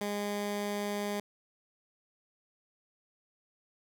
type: tone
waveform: 15% pulse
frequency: 205 Hz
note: G#3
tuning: 22 cents flat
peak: -26 dBFS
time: 0.01-1.2 s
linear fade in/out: 2 ms
effects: none